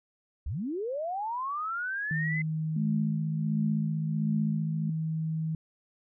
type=linear sweep; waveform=sine; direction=up; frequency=50.3 to 2067 Hz; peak=-30 dBFS; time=0.46-2.42 s; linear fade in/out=5 ms
type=tone with pitch glide; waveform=sine; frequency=157.4 to 159.23 Hz; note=D#3 to D#3; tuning=+20 to +40 cents; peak=-28 dBFS; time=2.11-5.55 s; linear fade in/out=2 ms; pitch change=+20 cents; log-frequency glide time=4.35-4.81 s
type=tone with tremolo; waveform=sine; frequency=213.1 Hz; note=G#3; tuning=45 cents sharp; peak=-26 dBFS; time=2.76-4.9 s; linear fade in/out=5 ms; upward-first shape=sine; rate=1.4 Hz; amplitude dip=70%
effects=none